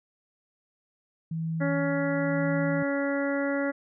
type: tone with tremolo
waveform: sine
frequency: 162.5 Hz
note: E3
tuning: 24 cents flat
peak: -27 dBFS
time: 1.31-2.83 s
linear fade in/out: 5 ms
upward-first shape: sine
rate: 1 Hz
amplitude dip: 40%
type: harmonic tone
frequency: 280.3 Hz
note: C#4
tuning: 19 cents sharp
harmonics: 1 / 2 / 3 / 4 / 5 / 6 / 7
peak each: -28 / -29 / -41 / -43 / -36 / -38 / -37 dBFS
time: 1.6-3.72 s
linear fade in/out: 20 ms
effects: none